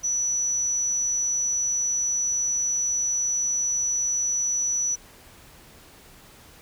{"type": "tone", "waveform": "sine", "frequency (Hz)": 5920, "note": "F#8", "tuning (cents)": 0, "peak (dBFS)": -22, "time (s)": [0.03, 4.96], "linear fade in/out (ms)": 20, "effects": ["pink hiss -50 dBFS RMS until 6.61 s"]}